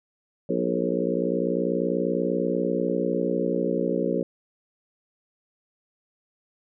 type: harmonic tone with a mistuned harmonic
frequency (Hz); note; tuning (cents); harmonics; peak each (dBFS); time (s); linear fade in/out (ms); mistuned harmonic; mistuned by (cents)
60.2; B1; -44; 3 / 4 / 5 / 6 / 7 / 8 / 9; -30 / -30 / -30 / -30 / -30 / -30 / -30; 0.49-4.23; 5; 8; -44
effects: none